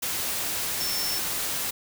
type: tone in noise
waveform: sine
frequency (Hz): 5380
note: E8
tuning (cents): +34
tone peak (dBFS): -29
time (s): 0.8-1.19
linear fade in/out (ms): 10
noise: white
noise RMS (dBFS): -29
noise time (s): 0.02-1.71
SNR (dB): -3
effects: none